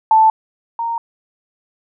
sine tone pair in turn, 880 / 926.5 Hz, A5 / A#5, 0 / -11 cents, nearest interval minor second, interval 89 cents, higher second, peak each -7 / -18 dBFS, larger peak first, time 0.11-0.3 / 0.79-0.98 s, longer neither, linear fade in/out 2 ms, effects none

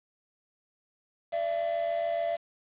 triangle tone pair together, 587.3 / 674.3 Hz, D5 / E5, 0 / +39 cents, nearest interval major second, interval 239 cents, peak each -32 / -26 dBFS, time 1.32-2.37 s, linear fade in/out 20 ms, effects resampled to 8000 Hz + 8-bit

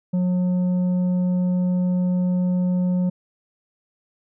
sine tone with tanh clipping, 180.7 Hz, F#3, 41 cents flat, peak -19 dBFS, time 0.13-3.1 s, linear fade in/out 10 ms, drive 6 dB, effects none

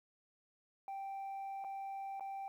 sine tone with dropouts, 783 Hz, G5, 2 cents flat, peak -38 dBFS, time 0.88-2.48 s, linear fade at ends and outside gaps 1 ms, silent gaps 1.641-1.646 / 2.197-2.207 s, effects tanh soft clip ceiling -40 dBFS + 12-bit

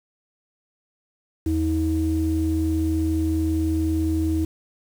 sine tone pair together, 81.6 / 319.1 Hz, E2 / D#4, -17 / +44 cents, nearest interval 2 octaves, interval 2361 cents, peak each -22 / -21 dBFS, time 1.46-4.45 s, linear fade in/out 5 ms, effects tanh soft clip ceiling -12 dBFS + 7-bit

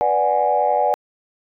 sine chord, G# half-diminished seventh, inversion first, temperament equal, 493.9 / 587.3 / 740 / 830.6 Hz, B4 / D5 / F#5 / G#5, 0 / 0 / 0 / 0 cents, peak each -23 / -20 / -19 / -19 dBFS, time 0.01-0.94 s, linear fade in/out 0 ms, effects tanh soft clip ceiling -6 dBFS

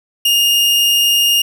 40% pulse tone, 2836 Hz, F7, 26 cents sharp, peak -9 dBFS, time 0.25-1.42 s, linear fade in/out 5 ms, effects none

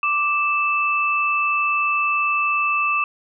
sine tone pair together, 1174.7 / 2637 Hz, D6 / E7, 0 / 0 cents, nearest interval octave + major second, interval 1400 cents, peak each -20 dBFS, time 0.03-3.04 s, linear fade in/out 2 ms, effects none

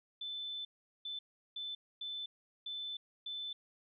sine tone bursts at uneven times, 3520 Hz, A7, in tune, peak -39 dBFS, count 6, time 0.21-0.65 / 1.05-1.19 / 1.56-1.75 / 2.01-2.26 / 2.66-2.97 / 3.26-3.53 s, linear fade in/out 5 ms, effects none

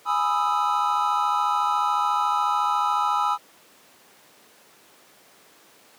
triangle chord, E major seventh, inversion first, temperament equal, 830.6 / 987.8 / 1244.5 / 1318.5 Hz, G#5 / B5 / D#6 / E6, 0 / 0 / 0 / 0 cents, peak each -24 dBFS, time 0.05-3.38 s, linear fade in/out 50 ms, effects pink hiss -53 dBFS RMS until 5.98 s + high-pass 300 Hz 12 dB/octave

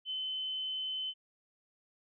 sine tone, 3050 Hz, G7, 48 cents flat, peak -34 dBFS, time 0.05-1.14 s, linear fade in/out 50 ms, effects none

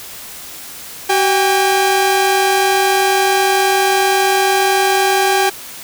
sawtooth tone pair together, 381.5 / 803 Hz, G4 / G5, -47 / +41 cents, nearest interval octave + minor second, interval 1288 cents, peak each -11 / -10 dBFS, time 1.09-5.5 s, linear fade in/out 10 ms, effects white hiss -32 dBFS RMS until 5.83 s

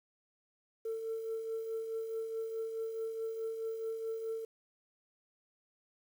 sine tone with tremolo, 448.8 Hz, A4, 34 cents sharp, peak -32 dBFS, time 0.85-4.45 s, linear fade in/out 5 ms, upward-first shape triangle, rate 4.7 Hz, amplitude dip 55%, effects tanh soft clip ceiling -31 dBFS + 10-bit

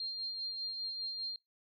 sine tone with tremolo, 4198 Hz, C8, 5 cents sharp, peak -35 dBFS, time 0-1.36 s, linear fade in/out 2 ms, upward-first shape sine, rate 5 Hz, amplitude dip 35%, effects noise-tail reverb RT60 0.2 s tail -23 dB re dry

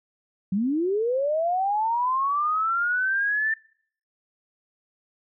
sine linear sweep, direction up, 180.4 to 1789 Hz, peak -21 dBFS, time 0.52-3.54 s, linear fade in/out 5 ms, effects noise-tail reverb RT60 0.6 s tail -25 dB re dry

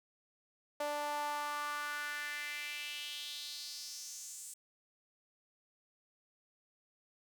sawtooth tone with high-pass filter sweep, 293.7 Hz, D4, in tune, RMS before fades -41 dBFS, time 0.8-4.54 s, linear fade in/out 5 ms, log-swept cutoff 650 to 8200 Hz, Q 3.5, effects none

